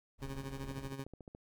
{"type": "noise", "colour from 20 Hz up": "brown", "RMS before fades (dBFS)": -48, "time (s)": [0.18, 0.92], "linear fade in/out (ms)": 50}
{"type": "tone with tremolo", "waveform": "20% pulse", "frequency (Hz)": 135.7, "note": "C#3", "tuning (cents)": -36, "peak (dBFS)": -34, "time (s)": [0.22, 1.04], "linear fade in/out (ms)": 2, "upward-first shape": "sine", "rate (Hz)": 13, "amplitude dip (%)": 65}
{"type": "click train", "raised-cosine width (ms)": 2, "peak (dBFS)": -36, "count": 11, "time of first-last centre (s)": [0.64, 1.349], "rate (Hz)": 14.1}
{"effects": []}